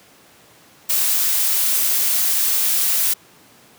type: noise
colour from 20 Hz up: blue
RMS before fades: -18 dBFS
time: 0.89-3.14 s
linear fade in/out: 10 ms
effects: pink hiss -49 dBFS RMS until 3.78 s + high-pass 150 Hz 12 dB/octave